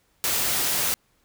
white noise, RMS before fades -24 dBFS, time 0.24-0.94 s, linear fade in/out 0 ms, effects pink hiss -66 dBFS RMS until 1.24 s

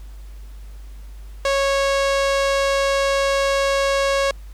sawtooth tone with low-pass filter, 551 Hz, C#5, 11 cents flat, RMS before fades -19 dBFS, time 1.45-4.31 s, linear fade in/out 2 ms, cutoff 6800 Hz, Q 0.82, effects added 50 Hz sine -34 dBFS peak until 4.53 s + pink hiss -53 dBFS RMS until 4.53 s

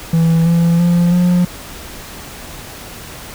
triangle tone with pitch steps, 164.7 / 168.94 / 173.29 / 177.75 Hz, E3 / E3 / F3 / F3, -1 / +43 / -13 / +31 cents, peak -7 dBFS, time 0.13-1.45 s, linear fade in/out 5 ms, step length 330 ms, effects pink hiss -32 dBFS RMS until 3.34 s

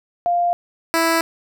sine / 10% pulse tone pair in turn, 698.5 / 329.6 Hz, F5 / E4, 0 / 0 cents, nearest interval octave + minor second, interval 1300 cents, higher first, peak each -15 / -7 dBFS, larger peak second, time 0.26-0.53 / 0.94-1.21 s, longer neither, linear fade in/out 0 ms, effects none

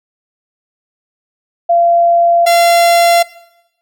sine / 45% pulse tone pair in turn, 686 / 686 Hz, F5 / F5, -31 / -31 cents, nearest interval unison, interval 0 cents, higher neither, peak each -7 dBFS, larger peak neither, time 1.69-2.46 / 2.46-3.23 s, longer neither, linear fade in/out 10 ms, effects noise-tail reverb RT60 0.9 s tail -19 dB re dry

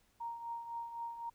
sine tone with tremolo, 932.3 Hz, A#5, in tune, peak -37 dBFS, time 0.2-1.3 s, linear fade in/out 10 ms, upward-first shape triangle, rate 3.9 Hz, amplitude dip 65%, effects pink hiss -72 dBFS RMS until 1.34 s

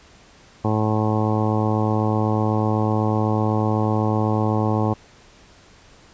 harmonic tone, 108 Hz, A2, 32 cents flat, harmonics 1 / 2 / 3 / 4 / 5 / 6 / 7 / 8 / 9 / 10, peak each -21 / -24 / -26 / -28 / -29 / -35 / -29 / -30 / -34 / -32 dBFS, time 0.64-4.94 s, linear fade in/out 10 ms, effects pink hiss -50 dBFS RMS until 6.13 s + resampled to 16000 Hz

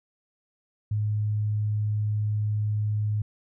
sine tone, 105.7 Hz, G#2, 31 cents sharp, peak -23 dBFS, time 0.91-3.22 s, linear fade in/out 5 ms, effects none

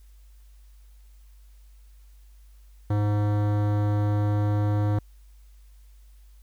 sine tone with hard clipping, 103.83 Hz, G#2, in tune, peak -23 dBFS, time 2.9-4.99 s, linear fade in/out 5 ms, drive 18 dB, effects added 50 Hz sine -48 dBFS peak until 6.42 s + white hiss -66 dBFS RMS until 6.42 s

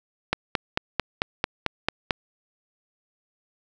click train, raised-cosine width 0.3 ms, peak -5 dBFS, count 9, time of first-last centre 0.33-2.108 s, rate 4.5 Hz, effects none

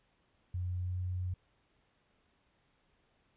sine tone with pitch glide, 89.9 to 90.89 Hz, F#2 to F#2, -49 to -30 cents, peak -33 dBFS, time 0.54-1.34 s, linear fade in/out 5 ms, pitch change +19 cents, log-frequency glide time 0.82-0.95 s, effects pink hiss -73 dBFS RMS until 3.36 s + resampled to 8000 Hz

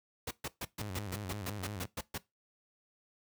pink noise bursts, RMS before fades -38 dBFS, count 12, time 0.27-2.18 s, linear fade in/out 5 ms, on 40 ms, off 130 ms
sawtooth tone with vibrato, 98 Hz, G2, in tune, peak -35 dBFS, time 0.81-1.86 s, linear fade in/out 5 ms, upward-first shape square, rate 5.8 Hz, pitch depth 110 cents each way
effects noise-tail reverb RT60 0.2 s tail -20 dB re dry + high-pass 60 Hz 12 dB/octave

